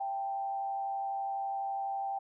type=tone with frequency modulation; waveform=sine; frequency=786 Hz; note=G5; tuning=4 cents sharp; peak=-32 dBFS; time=0-2.19 s; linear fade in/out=10 ms; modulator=108 Hz; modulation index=0.39; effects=none